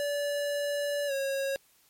square tone with pitch glide, 577 to 546.5 Hz, D5 to C#5, -31 to -25 cents, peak -29 dBFS, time 0-1.56 s, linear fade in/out 0 ms, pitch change -94 cents, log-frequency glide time 1.07-1.12 s, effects white hiss -64 dBFS RMS until 1.89 s + MP3 64 kbps

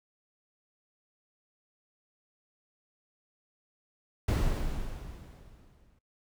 brown noise with exponential decay, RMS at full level -24 dBFS, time 4.28-5.99 s, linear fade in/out 5 ms, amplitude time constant 370 ms, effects noise-tail reverb RT60 0.2 s tail -24 dB re dry

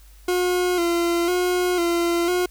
40% pulse tone with vibrato, 351.1 Hz, F4, 9 cents sharp, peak -18 dBFS, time 0.28-2.46 s, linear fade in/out 5 ms, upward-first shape square, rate 1 Hz, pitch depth 43 cents each way, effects added 50 Hz sine -45 dBFS peak until 2.5 s + white hiss -55 dBFS RMS until 2.5 s

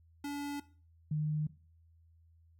square / sine tone pair in turn, 286.7 / 152.29 Hz, D4 / D#3, -42 / -37 cents, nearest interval major seventh, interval 1095 cents, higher first, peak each -37 / -30 dBFS, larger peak second, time 0.24-0.6 / 1.11-1.47 s, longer neither, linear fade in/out 5 ms, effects noise-tail reverb RT60 0.4 s tail -18 dB re dry + added 82 Hz sine -61 dBFS peak until 2.59 s

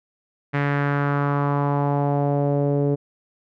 sawtooth tone with low-pass filter sweep, 142.9 Hz, D3, 47 cents flat, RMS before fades -21 dBFS, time 0.53-2.96 s, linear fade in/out 20 ms, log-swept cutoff 2000 to 450 Hz, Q 2.6, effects none

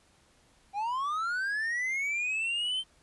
triangle linear sweep, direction up, 776 to 3129 Hz, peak -27 dBFS, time 0.73-2.84 s, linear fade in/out 50 ms, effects pink hiss -64 dBFS RMS until 3.02 s + resampled to 24000 Hz

